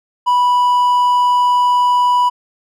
triangle tone, 984 Hz, B5, 7 cents flat, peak -8 dBFS, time 0.26-2.3 s, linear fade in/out 20 ms, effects none

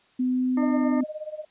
sine tone with pitch glide, 253.1 to 254.6 Hz, B3 to C4, +43 to -47 cents, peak -21 dBFS, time 0.19-1.04 s, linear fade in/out 10 ms, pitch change +10 cents, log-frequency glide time 0.3-0.44 s
harmonic tone, 302.3 Hz, D#4, 50 cents flat, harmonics 1 / 2 / 3 / 4 / 6 / 7, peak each -26 / -35 / -36 / -37 / -43 / -46 dBFS, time 0.57-1.01 s, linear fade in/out 5 ms
sine tone with tremolo, 614 Hz, D#5, 23 cents flat, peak -29 dBFS, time 0.62-1.45 s, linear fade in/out 10 ms, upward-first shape sine, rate 17 Hz, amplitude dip 85%
effects white hiss -61 dBFS RMS until 1.5 s + resampled to 8000 Hz

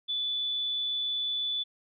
sine tone, 3474 Hz, A7, 23 cents flat, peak -28 dBFS, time 0.08-1.64 s, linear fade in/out 20 ms, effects none

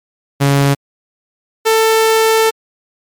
sawtooth tone pair in turn, 140 / 444.5 Hz, C#3 / A4, +18 / +18 cents, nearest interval octave + minor sixth, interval 2000 cents, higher second, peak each -5 dBFS, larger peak neither, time 0.4-0.75 / 1.65-2.51 s, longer second, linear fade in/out 20 ms, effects MP3 96 kbps

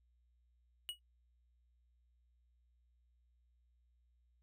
square tone with exponential decay, 2906 Hz, F#7, 32 cents flat, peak -37 dBFS, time 0.89-0.99 s, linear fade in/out 0 ms, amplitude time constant 20 ms, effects noise-tail reverb RT60 0.1 s tail -18 dB re dry + added 60 Hz sine -70 dBFS peak until 4.42 s

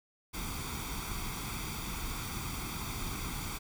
pink noise with comb filter, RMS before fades -38 dBFS, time 0.33-3.59 s, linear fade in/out 20 ms, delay 0.86 ms, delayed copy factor +0.7, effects none

